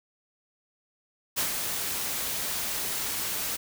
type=noise with ADSR envelope; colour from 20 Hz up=white; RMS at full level=-26 dBFS; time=1.36-3.57 s; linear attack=24 ms; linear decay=110 ms; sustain=-5 dB; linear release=15 ms; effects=none